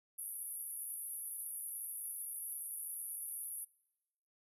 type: band-pass noise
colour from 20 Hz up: white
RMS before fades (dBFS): -44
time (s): 0.18-3.65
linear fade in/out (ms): 10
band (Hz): 10000 to 12000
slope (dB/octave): 96
effects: noise-tail reverb RT60 1.0 s tail -25 dB re dry